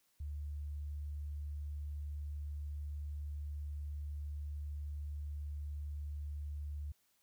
sine tone, 73.42 Hz, D2, in tune, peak -39 dBFS, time 0.2-6.92 s, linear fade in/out 5 ms, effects white hiss -75 dBFS RMS until 7.22 s

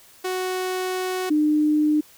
sawtooth / sine tone pair in turn, 370 / 302.4 Hz, F#4 / D#4, 0 / -49 cents, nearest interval minor third, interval 349 cents, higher first, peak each -20 / -16 dBFS, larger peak second, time 0.24-1.3 / 1.3-2.01 s, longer first, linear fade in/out 10 ms, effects white hiss -51 dBFS RMS until 2.17 s

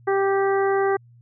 harmonic tone with a mistuned harmonic, 392 Hz, G4, in tune, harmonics 1 / 2 / 3 / 4 / 5, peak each -19 / -25 / -29 / -31 / -33 dBFS, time 0.07-0.97 s, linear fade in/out 10 ms, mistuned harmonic 5, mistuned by -16 cents, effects added 119 Hz sine -48 dBFS peak until 1.21 s

